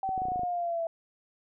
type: linear sweep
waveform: sine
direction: down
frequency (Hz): 773 to 659.3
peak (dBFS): -28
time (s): 0.03-0.87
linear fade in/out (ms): 2
type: clicks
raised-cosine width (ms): 2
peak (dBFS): -27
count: 9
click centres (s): 0.091 / 0.178 / 0.219 / 0.254 / 0.285 / 0.319 / 0.359 / 0.394 / 0.434
effects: none